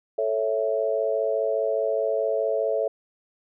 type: chord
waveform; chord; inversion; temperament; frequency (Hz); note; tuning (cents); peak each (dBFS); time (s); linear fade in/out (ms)
sine; A major; none; equal; 440 / 554.4 / 659.3; A4 / C#5 / E5; 0 / 0 / 0; -26; 0.18-2.88; 5
effects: none